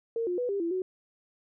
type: tone with pitch steps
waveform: sine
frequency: 459.4 / 356.3 / 492.1 / 399.2 / 336.7 / 371.3 Hz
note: A#4 / F4 / B4 / G4 / E4 / F#4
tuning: -25 / +35 / -6 / +32 / +37 / +6 cents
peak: -27 dBFS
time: 0.16-0.82 s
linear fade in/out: 2 ms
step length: 110 ms
effects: none